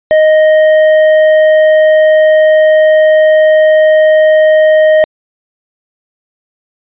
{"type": "tone with hard clipping", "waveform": "triangle", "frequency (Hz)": 622.3, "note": "D#5", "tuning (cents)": 0, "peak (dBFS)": -5, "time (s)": [0.11, 5.04], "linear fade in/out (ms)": 0, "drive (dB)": 10, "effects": ["resampled to 8000 Hz"]}